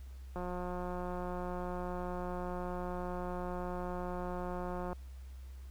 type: click train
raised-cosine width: 1 ms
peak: -27 dBFS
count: 819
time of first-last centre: 0.36-4.93 s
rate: 179 Hz
effects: added 65 Hz sine -45 dBFS peak until 5.7 s + pink hiss -65 dBFS RMS until 5.7 s